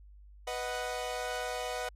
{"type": "chord", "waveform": "sawtooth", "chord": "B major", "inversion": "none", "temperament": "equal", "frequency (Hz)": [493.9, 622.3, 740], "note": ["B4", "D#5", "F#5"], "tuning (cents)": [0, 0, 0], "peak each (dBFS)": [-34, -36, -34], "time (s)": [0.47, 1.89], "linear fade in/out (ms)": 5, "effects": ["added 50 Hz sine -51 dBFS peak until 1.95 s", "low-pass 11000 Hz 12 dB/octave"]}